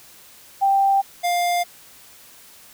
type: tone pair in turn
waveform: sine / square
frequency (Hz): 786 / 702.2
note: G5 / F5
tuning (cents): +4 / +9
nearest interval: major second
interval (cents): 195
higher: first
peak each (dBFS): -14 / -19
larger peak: first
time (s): 0.61-1.02 / 1.23-1.64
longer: neither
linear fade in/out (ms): 20
effects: white hiss -47 dBFS RMS until 2.73 s